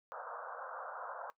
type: band-pass noise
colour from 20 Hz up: white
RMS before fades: -45 dBFS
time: 0.12-1.3 s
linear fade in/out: 0 ms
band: 480 to 1500 Hz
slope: 96 dB/octave
effects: noise-tail reverb RT60 0.1 s tail -17 dB re dry